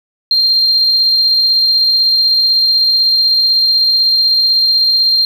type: tone with tremolo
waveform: triangle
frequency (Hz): 4186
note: C8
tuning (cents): 0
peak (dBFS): -4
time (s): 0.31-5.25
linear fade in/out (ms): 2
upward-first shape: square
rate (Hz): 16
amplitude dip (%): 25
effects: tanh soft clip ceiling -6 dBFS + 7-bit